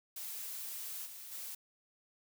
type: noise with level steps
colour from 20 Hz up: blue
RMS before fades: -43 / -49 / -44 dBFS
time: 0.16-1.55 s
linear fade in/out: 5 ms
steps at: 1.05 / 1.31 s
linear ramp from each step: 20 ms
effects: none